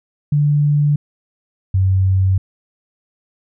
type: tone pair in turn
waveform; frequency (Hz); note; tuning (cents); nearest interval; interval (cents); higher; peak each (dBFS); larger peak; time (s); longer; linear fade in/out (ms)
sine; 146.6 / 94.84; D3 / F#2; -3 / +43; minor sixth; 754; first; -11; neither; 0.32-0.96 / 1.74-2.38; neither; 5
effects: none